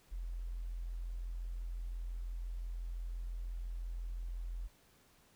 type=tone; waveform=sine; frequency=42.9 Hz; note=F1; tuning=30 cents flat; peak=-38 dBFS; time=0.11-4.68 s; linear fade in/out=20 ms; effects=pink hiss -67 dBFS RMS until 5.35 s